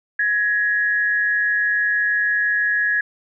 sine tone pair together, 1671 / 1877.1 Hz, G#6 / A#6, +10 / +12 cents, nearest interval major second, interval 202 cents, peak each -17 / -24 dBFS, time 0.19-3.01 s, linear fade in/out 5 ms, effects none

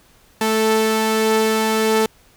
sawtooth tone pair together, 219.2 / 440 Hz, A3 / A4, -6 / 0 cents, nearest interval octave, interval 1206 cents, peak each -16 / -13 dBFS, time 0.41-2.06 s, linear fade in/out 2 ms, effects pink hiss -53 dBFS RMS until 2.36 s

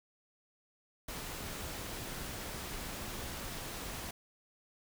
pink noise, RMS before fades -42 dBFS, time 1.08-4.11 s, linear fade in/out 5 ms, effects none

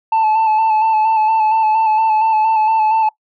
sine tone with vibrato, 876 Hz, A5, 8 cents flat, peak -8 dBFS, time 0.12-3.09 s, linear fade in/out 5 ms, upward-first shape square, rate 4.3 Hz, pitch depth 26 cents each way, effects noise-tail reverb RT60 0.1 s tail -23 dB re dry + tanh soft clip ceiling -10 dBFS

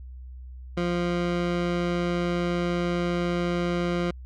20% pulse tone, 174.61 Hz, F3, in tune, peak -19 dBFS, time 0.77-4.11 s, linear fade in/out 5 ms, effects added 63 Hz sine -38 dBFS peak until 4.25 s + low-pass 4000 Hz 12 dB/octave

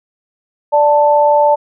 sine tone pair together, 587.3 / 883.3 Hz, D5 / A5, 0 / +6 cents, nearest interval perfect fifth, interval 706 cents, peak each -10 dBFS, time 0.72-1.56 s, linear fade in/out 20 ms, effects none

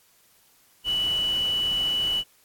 sine tone in noise, 2960 Hz, F#7, in tune, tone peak -22 dBFS, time 0.84-2.24 s, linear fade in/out 50 ms, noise pink, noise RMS -40 dBFS, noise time 0.84-2.24 s, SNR +15 dB, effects white hiss -60 dBFS RMS until 2.44 s + AAC 64 kbps

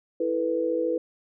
sine chord, E suspended fourth, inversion none, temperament equal, 329.6 / 440 / 493.9 Hz, E4 / A4 / B4, 0 / 0 / 0 cents, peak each -28 / -31 / -25 dBFS, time 0.2-0.98 s, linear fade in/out 5 ms, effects none

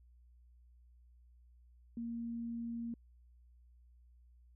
sine tone, 233.1 Hz, A#3, in tune, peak -38 dBFS, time 1.97-2.94 s, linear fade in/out 2 ms, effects added 60 Hz sine -60 dBFS peak until 4.55 s

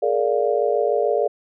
sine chord, Bb dominant seventh, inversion third, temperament just, 419.5 / 466.2 / 582.7 / 699.2 Hz, Ab4 / Bb4 / D5 / F5, +17 / 0 / -14 / +2 cents, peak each -22 / -22 / -22 / -25 dBFS, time 0.02-1.28 s, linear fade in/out 10 ms, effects none

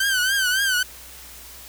sawtooth tone with vibrato, 1539 Hz, G6, 32 cents flat, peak -15 dBFS, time 0-0.83 s, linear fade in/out 5 ms, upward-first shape triangle, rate 3.6 Hz, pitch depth 110 cents each way, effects added 60 Hz sine -48 dBFS peak until 1.68 s + white hiss -42 dBFS RMS until 1.68 s

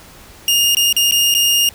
sawtooth tone with dropouts, 2834 Hz, F7, 25 cents sharp, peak -8 dBFS, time 0.48-1.69 s, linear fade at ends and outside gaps 1 ms, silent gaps 0.749-0.769 / 0.927-0.965 / 1.111-1.122 / 1.341-1.349 s, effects pink hiss -41 dBFS RMS until 1.74 s

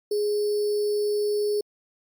sine tone with sample-and-hold, 415.6 Hz, G#4, 1 cent sharp, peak -21 dBFS, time 0.11-1.61 s, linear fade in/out 5 ms, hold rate 4900 Hz, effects MP3 96 kbps

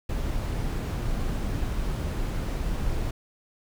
brown noise, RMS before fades -28 dBFS, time 0.09-3.11 s, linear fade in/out 5 ms, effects none

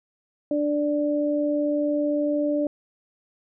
sine tone pair together, 294.8 / 587.3 Hz, D4 / D5, +7 / 0 cents, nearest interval octave, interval 1193 cents, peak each -23 / -24 dBFS, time 0.51-2.67 s, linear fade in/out 2 ms, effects none

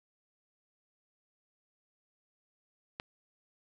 click, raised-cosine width 0.3 ms, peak -21 dBFS, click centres 2.999 s, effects none

